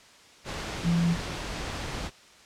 sine tone in noise, 170 Hz, F3, 46 cents flat, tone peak -21 dBFS, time 0.83-1.17 s, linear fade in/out 50 ms, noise pink, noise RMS -34 dBFS, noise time 0.44-2.11 s, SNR +10 dB, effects white hiss -53 dBFS RMS until 2.45 s + low-pass 6000 Hz 12 dB/octave

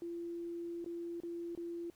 sine tone with dropouts, 341.4 Hz, F4, 39 cents flat, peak -39 dBFS, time 0.02-1.9 s, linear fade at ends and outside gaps 1 ms, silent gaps 0.844-0.861 / 1.202-1.234 / 1.551-1.575 s, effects pink hiss -69 dBFS RMS until 1.95 s

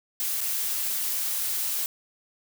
blue noise with dropouts, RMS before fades -28 dBFS, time 0.2-1.86 s, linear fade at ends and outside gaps 1 ms, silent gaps 0.407-0.413 s, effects none

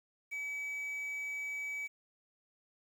triangle tone with quantisation, 2284 Hz, D7, 49 cents flat, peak -35 dBFS, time 0.31-1.88 s, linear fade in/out 20 ms, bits 10, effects none

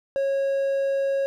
triangle tone, 548 Hz, C#5, 20 cents flat, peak -19 dBFS, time 0.16-1.26 s, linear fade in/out 0 ms, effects none

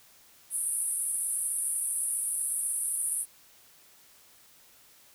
pink band-pass noise, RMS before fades -31 dBFS, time 0.5-3.26 s, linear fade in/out 50 ms, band 9100 to 11000 Hz, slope 96 dB/octave, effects white hiss -58 dBFS RMS until 5.14 s

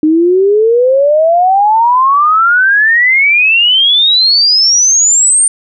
sine exponential sweep, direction up, 303.3 to 8990 Hz, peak -5 dBFS, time 0.03-5.48 s, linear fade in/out 2 ms, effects none

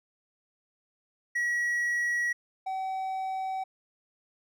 triangle tone pair in turn, 1919 / 761.6 Hz, A#6 / F#5, +50 / +50 cents, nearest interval octave + major third, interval 1600 cents, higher first, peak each -24 / -28 dBFS, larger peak first, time 1.35-2.33 / 2.66-3.64 s, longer neither, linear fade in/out 10 ms, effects none

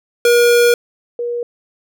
square / sine tone pair in turn, 478 / 478 Hz, A#4 / A#4, +43 / +43 cents, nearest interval unison, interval 0 cents, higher neither, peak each -9 / -18 dBFS, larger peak first, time 0.25-0.74 / 1.19-1.43 s, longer first, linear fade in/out 2 ms, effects none

